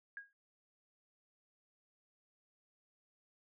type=tone with exponential decay; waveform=sine; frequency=1637 Hz; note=G#6; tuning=25 cents flat; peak=-40 dBFS; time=0.17-0.33 s; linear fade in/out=1 ms; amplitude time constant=33 ms; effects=none